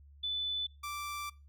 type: tone pair in turn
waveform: sine / sawtooth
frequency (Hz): 3496 / 1171.7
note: A7 / D6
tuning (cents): -12 / -4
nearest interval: octave + perfect fifth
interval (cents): 1892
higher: first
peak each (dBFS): -32 / -34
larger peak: first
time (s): 0.23-0.67 / 0.83-1.3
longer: second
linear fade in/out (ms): 10
effects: noise-tail reverb RT60 0.3 s tail -22 dB re dry + added 71 Hz sine -54 dBFS peak until 1.48 s